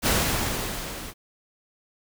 pink noise with level ramp, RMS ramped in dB -20 to -38 dBFS, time 0.02-1.14 s, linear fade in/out 50 ms, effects none

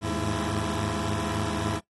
15% pulse tone cluster, 79.4 / 102.4 / 106 / 334.9 Hz, D#2 / G#2 / G#2 / E4, +36 / -24 / +36 / +27 cents, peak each -26 dBFS, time 0.01-1.81 s, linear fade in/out 50 ms, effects noise-tail reverb RT60 0.1 s tail -18 dB re dry + AAC 32 kbps

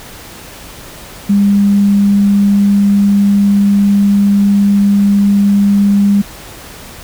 sine tone, 201.3 Hz, G3, 46 cents sharp, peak -6 dBFS, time 1.29-6.22 s, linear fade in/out 10 ms, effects pink hiss -32 dBFS RMS until 7.03 s

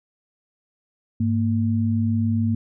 sine tone pair together, 102.19 / 229.4 Hz, G#2 / A#3, -27 / -28 cents, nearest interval octave + major second, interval 1399 cents, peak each -21 dBFS, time 1.2-2.55 s, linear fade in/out 5 ms, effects none

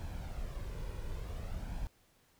brown noise with flanger, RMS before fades -40 dBFS, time 0-1.87 s, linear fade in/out 0 ms, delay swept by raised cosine 1.2 to 2.08 ms, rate 0.54 Hz, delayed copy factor +0.5, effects pink hiss -69 dBFS RMS until 2.39 s

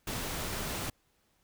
pink noise, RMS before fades -36 dBFS, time 0.07-0.9 s, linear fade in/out 5 ms, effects pink hiss -72 dBFS RMS until 1.43 s

